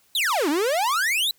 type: exponential two-way sweep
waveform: 45% pulse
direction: down then up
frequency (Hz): 4089 to 274.8 to 4089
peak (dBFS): -20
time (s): 0.15-1.31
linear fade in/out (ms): 2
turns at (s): 0.49
effects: white hiss -61 dBFS RMS until 1.38 s